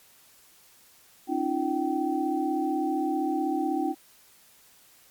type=tone cluster; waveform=sine; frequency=271.9 / 308.2 / 344.2 / 770 Hz; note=C#4 / D#4 / F4 / G5; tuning=-33 / -16 / -25 / -31 cents; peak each=-31 / -28 / -31 / -30 dBFS; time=1.27-3.95 s; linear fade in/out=50 ms; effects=white hiss -57 dBFS RMS until 5.1 s + MP3 96 kbps